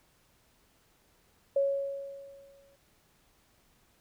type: tone with exponential decay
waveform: sine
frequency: 554.4 Hz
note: C#5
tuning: in tune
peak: -22 dBFS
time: 1.56-2.76 s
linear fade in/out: 5 ms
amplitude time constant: 260 ms
effects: pink hiss -67 dBFS RMS until 4 s